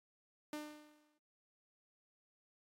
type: tone with exponential decay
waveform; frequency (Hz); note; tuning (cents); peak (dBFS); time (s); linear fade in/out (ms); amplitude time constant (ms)
sawtooth; 300; D4; +37; -37; 0.53-1.18; 2; 140
effects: AAC 48 kbps